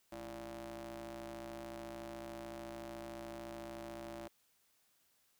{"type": "ring-modulated tone", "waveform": "sawtooth", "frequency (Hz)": 123.47, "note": "B2", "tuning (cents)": 0, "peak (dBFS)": -38, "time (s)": [0.12, 4.28], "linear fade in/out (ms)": 5, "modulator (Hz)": 459, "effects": ["white hiss -74 dBFS RMS until 5.39 s"]}